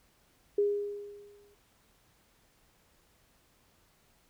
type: tone with exponential decay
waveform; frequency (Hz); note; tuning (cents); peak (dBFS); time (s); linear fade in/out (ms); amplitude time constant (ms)
sine; 408.7; G#4; -28; -22; 0.58-1.55; 5; 210
effects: pink hiss -67 dBFS RMS until 4.29 s